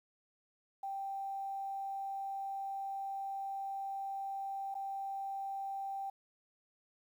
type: tone with dropouts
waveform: sine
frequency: 784 Hz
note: G5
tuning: in tune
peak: -37 dBFS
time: 0.83-6.1 s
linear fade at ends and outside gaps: 5 ms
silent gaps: 4.743-4.751 s
effects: 11-bit